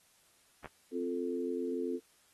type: clicks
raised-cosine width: 0.5 ms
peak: -29 dBFS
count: 2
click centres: 0.645 / 0.658 s
type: chord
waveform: sine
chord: F major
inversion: second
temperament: equal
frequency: 261.6 / 349.2 / 440 Hz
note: C4 / F4 / A4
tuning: 0 / 0 / 0 cents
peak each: -37 dBFS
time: 0.91-2 s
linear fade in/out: 50 ms
effects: white hiss -67 dBFS RMS until 2.33 s + AAC 32 kbps